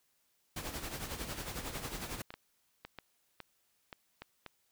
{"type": "noise with tremolo", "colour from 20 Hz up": "pink", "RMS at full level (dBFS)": -39, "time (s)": [0.56, 2.22], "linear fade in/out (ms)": 5, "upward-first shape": "sine", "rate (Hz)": 11, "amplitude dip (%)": 60}
{"type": "clicks", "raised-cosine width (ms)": 0.3, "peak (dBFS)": -28, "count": 8, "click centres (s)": [2.305, 2.34, 2.85, 2.987, 3.403, 3.928, 4.22, 4.463]}
{"effects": ["white hiss -75 dBFS RMS until 4.71 s"]}